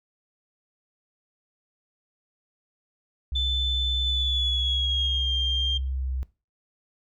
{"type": "tone with vibrato", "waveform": "sine", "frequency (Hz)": 65.41, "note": "C2", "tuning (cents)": 0, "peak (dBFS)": -26, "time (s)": [3.32, 6.23], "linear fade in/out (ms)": 0, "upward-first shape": "sine", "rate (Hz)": 1.3, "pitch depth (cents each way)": 17}
{"type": "tone with pitch glide", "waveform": "sine", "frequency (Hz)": [3520, 3191], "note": ["A7", "G7"], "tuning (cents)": [0, 30], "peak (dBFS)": -23, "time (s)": [3.35, 5.78], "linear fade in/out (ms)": 10, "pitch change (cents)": -170, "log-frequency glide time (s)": [4.03, 5.32]}
{"effects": ["noise-tail reverb RT60 0.3 s tail -19 dB re dry", "tanh soft clip ceiling -14 dBFS"]}